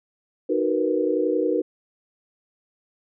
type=chord; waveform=sine; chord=B major seventh; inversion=first; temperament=just; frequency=308.7 / 370.4 / 463 / 493.9 Hz; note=D#4 / F#4 / A#4 / B4; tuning=-14 / +2 / -12 / 0 cents; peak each=-25 dBFS; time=0.49-1.62 s; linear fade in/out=10 ms; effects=none